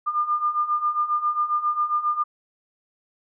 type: beating tone pair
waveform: sine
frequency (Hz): 1201 / 1208.4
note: D6 / D6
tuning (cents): +38 / +49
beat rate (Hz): 7.4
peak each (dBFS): -26 / -22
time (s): 0.06-2.24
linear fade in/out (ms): 20
effects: none